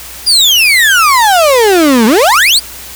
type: exponential two-way sweep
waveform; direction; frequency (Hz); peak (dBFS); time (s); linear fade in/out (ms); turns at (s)
35% pulse; down then up; 4978 to 210.8 to 4978; -3; 0.26-2.6; 20; 2.06
effects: added 60 Hz sine -37 dBFS peak until 2.95 s + white hiss -28 dBFS RMS until 2.95 s